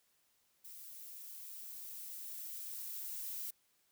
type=noise with level ramp; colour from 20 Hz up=violet; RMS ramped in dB=-52 to -42 dBFS; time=0.64-3.51 s; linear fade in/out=10 ms; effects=white hiss -75 dBFS RMS until 3.91 s